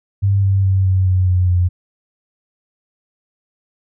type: tone with pitch steps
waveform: sine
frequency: 99 / 97.3 / 95.63 / 93.98 / 92.37 / 90.78 / 89.22 Hz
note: G2 / G2 / G2 / F#2 / F#2 / F#2 / F2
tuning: +18 / -12 / -42 / +28 / -2 / -32 / +38 cents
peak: -11 dBFS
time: 0.22-1.69 s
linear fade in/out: 20 ms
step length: 210 ms
effects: none